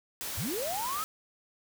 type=noise; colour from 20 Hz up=white; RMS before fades=-37 dBFS; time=0.21-1.04 s; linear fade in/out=0 ms
type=linear sweep; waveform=sine; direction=up; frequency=64 to 1318.5 Hz; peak=-32 dBFS; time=0.37-1.04 s; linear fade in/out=10 ms
effects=none